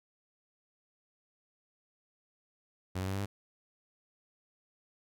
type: tone with pitch steps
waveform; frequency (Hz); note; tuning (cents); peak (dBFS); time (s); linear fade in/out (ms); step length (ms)
sawtooth; 92.3 / 94.29 / 96.33 / 98.41 / 100.54; F#2 / F#2 / G2 / G2 / G2; -4 / +33 / -30 / +7 / +44; -29; 2.95-3.26; 10; 62
effects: none